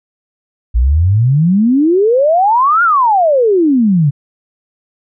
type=exponential two-way sweep; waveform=sine; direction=up then down; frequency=55 to 1445 to 135 Hz; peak=-7 dBFS; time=0.74-4.11 s; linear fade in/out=20 ms; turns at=2.83 s; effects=none